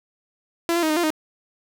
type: tone with pitch steps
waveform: sawtooth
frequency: 337.7 / 343.9 / 314 / 307.1 / 347.1 / 310.4 Hz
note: E4 / F4 / D#4 / D#4 / F4 / D#4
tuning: +42 / -27 / +16 / -23 / -11 / -4 cents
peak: -15 dBFS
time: 0.69-1.104 s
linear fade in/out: 0 ms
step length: 69 ms
effects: none